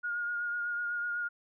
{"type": "tone with vibrato", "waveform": "sine", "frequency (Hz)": 1428, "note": "F6", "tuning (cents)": 38, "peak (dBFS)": -31, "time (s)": [0.03, 1.29], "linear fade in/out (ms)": 20, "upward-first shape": "triangle", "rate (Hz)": 8, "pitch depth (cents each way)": 26, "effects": []}